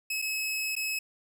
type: tone with dropouts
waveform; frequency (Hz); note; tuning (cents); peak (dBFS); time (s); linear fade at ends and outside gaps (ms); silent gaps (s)
sawtooth; 2575; E7; -41; -26; 0.1-0.99; 5; 0.218-0.222 / 0.754-0.764
effects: none